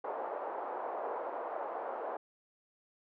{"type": "band-pass noise", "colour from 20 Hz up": "white", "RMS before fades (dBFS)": -39, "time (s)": [0.04, 2.17], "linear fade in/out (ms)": 5, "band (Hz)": [440, 940], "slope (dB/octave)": 24, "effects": []}